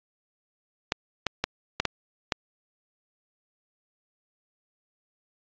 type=clicks; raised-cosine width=0.2 ms; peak=-6 dBFS; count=6; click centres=0.921 / 1.267 / 1.44 / 1.8 / 1.853 / 2.322 s; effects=low-pass 5000 Hz 12 dB/octave + AAC 64 kbps